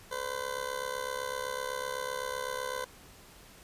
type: tone with amplitude modulation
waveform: 20% pulse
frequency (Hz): 508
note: B4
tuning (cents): +49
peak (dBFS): -25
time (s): 0.11-2.85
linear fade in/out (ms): 10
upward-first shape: sine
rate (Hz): 67.9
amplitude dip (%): 85
effects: pink hiss -54 dBFS RMS until 3.63 s + resampled to 32000 Hz